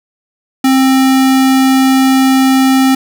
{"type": "tone", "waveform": "square", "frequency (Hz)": 264.4, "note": "C4", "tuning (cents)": 18, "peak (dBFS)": -7, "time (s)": [0.64, 2.95], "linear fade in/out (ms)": 5, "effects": []}